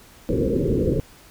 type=low-pass noise; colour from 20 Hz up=white; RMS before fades=-21 dBFS; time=0.29-1 s; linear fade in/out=0 ms; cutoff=520 Hz; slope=96 dB/octave; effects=pink hiss -49 dBFS RMS until 1.3 s